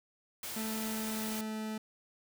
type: noise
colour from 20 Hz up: white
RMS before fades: -41 dBFS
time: 0.43-1.41 s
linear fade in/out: 2 ms
type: tone with pitch glide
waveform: 40% pulse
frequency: 220 to 217.3 Hz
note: A3 to A3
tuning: 0 to -21 cents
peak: -35 dBFS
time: 0.56-1.78 s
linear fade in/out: 5 ms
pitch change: -21 cents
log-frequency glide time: 0.8-1.54 s
effects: none